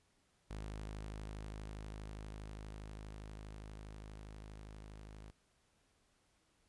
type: tone with level ramp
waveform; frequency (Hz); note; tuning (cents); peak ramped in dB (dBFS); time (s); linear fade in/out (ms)
sawtooth; 52.4; G#1; +16; -39 to -47; 0.5-5.31; 10
effects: pink hiss -75 dBFS RMS until 6.68 s + resampled to 24000 Hz